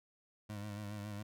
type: tone with vibrato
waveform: 25% pulse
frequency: 103.7 Hz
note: G#2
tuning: 2 cents flat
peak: -38 dBFS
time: 0.49-1.23 s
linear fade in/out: 10 ms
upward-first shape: sine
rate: 7.2 Hz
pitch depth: 46 cents each way
effects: none